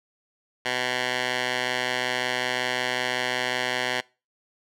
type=tone with band-pass filter; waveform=10% pulse; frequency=125.4 Hz; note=B2; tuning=27 cents sharp; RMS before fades=-27 dBFS; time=0.65-4.01 s; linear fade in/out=10 ms; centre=2400 Hz; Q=0.99; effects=noise-tail reverb RT60 0.3 s tail -23 dB re dry